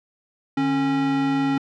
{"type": "tone pair together", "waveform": "square", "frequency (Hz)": [149.57, 274], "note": ["D3", "C#4"], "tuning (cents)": [32, -20], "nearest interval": "minor seventh", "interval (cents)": 1048, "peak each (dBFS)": [-31, -20], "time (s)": [0.57, 1.58], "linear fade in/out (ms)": 5, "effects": ["low-pass 3000 Hz 12 dB/octave"]}